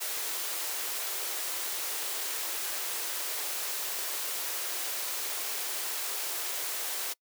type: high-pass noise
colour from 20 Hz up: white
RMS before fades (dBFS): -34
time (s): 0-7.14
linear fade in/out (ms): 20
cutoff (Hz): 330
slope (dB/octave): 48
effects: noise-tail reverb RT60 0.1 s tail -26 dB re dry